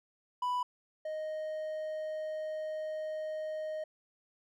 triangle tone pair in turn, 990 / 621.7 Hz, B5 / D#5, +4 / -2 cents, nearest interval minor sixth, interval 806 cents, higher first, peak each -28 / -33 dBFS, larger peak first, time 0.42-0.63 / 1.05-3.84 s, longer second, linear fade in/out 5 ms, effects none

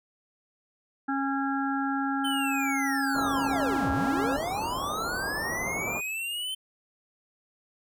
harmonic tone, 273.7 Hz, C#4, 22 cents flat, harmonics 1 / 3 / 5 / 6, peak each -28 / -32 / -33 / -36 dBFS, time 1.08-4.37 s, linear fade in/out 10 ms
square linear two-way sweep, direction down then up, 3099 to 58.6 to 3099 Hz, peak -31 dBFS, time 2.24-6.55 s, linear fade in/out 10 ms, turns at 3.91 s
white low-pass noise, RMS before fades -35 dBFS, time 3.14-6.01 s, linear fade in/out 20 ms, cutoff 1200 Hz, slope 48 dB/octave
effects none

